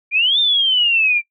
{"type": "exponential two-way sweep", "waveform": "sine", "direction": "up then down", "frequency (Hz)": [2349, 3642, 2349], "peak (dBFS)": -12, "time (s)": [0.11, 1.22], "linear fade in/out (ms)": 50, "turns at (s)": 0.39, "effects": ["noise-tail reverb RT60 0.1 s tail -21 dB re dry"]}